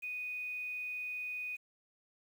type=tone with quantisation; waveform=sine; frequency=2485 Hz; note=D#7; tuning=3 cents flat; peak=-37 dBFS; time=0.02-1.57 s; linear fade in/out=20 ms; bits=10; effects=none